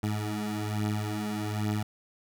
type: beating tone pair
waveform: 20% pulse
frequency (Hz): 104.8 / 106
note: G#2 / G#2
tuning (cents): +16 / +36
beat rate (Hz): 1.2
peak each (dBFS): -29 / -26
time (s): 0.03-1.83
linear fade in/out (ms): 5
effects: none